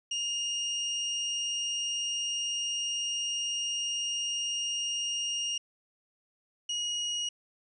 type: tone pair in turn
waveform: 30% pulse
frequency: 2838 / 2886 Hz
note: F7 / F#7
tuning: +27 / -44 cents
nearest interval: unison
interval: 29 cents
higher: second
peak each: -27 dBFS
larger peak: neither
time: 0.11-5.58 / 6.69-7.29 s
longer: first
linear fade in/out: 5 ms
effects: resampled to 22050 Hz